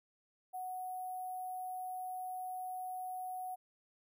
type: tone with sample-and-hold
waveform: sine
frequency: 740 Hz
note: F#5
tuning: in tune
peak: -39 dBFS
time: 0.53-3.56 s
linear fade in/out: 20 ms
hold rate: 11025 Hz
effects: none